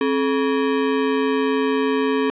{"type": "ring-modulated tone", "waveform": "square", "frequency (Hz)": 349.2, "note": "F4", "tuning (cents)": 0, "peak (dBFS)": -15, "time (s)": [0.01, 2.3], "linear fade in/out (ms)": 0, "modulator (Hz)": 81.7, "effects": ["resampled to 8000 Hz", "8-bit"]}